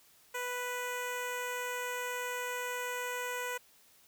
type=tone with notch filter; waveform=10% pulse; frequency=493.9 Hz; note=B4; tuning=in tune; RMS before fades=-37 dBFS; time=0.34-3.58 s; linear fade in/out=10 ms; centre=3800 Hz; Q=1.8; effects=white hiss -63 dBFS RMS until 4.07 s